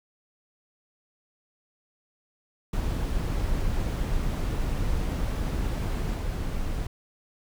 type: noise with level steps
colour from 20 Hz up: brown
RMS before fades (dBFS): -27 / -29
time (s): 2.73-6.87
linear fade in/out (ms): 5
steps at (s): 6.14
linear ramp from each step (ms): 10
effects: none